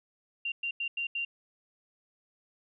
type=tone bursts at uneven times; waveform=sine; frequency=2773 Hz; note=F7; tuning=13 cents flat; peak=-30 dBFS; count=5; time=0.45-0.52 / 0.63-0.71 / 0.8-0.88 / 0.97-1.07 / 1.15-1.25 s; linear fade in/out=5 ms; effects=none